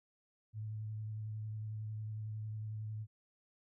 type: tone with vibrato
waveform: sine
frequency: 108 Hz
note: A2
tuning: 32 cents flat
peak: -39 dBFS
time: 0.53-3.07 s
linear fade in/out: 50 ms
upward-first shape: sine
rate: 11 Hz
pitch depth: 18 cents each way
effects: none